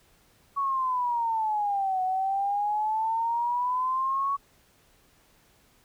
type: exponential two-way sweep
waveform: sine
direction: down then up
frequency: 1123 to 740 to 1123 Hz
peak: -24 dBFS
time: 0.56-4.37 s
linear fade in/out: 20 ms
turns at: 2.02 s
effects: pink hiss -62 dBFS RMS until 5.84 s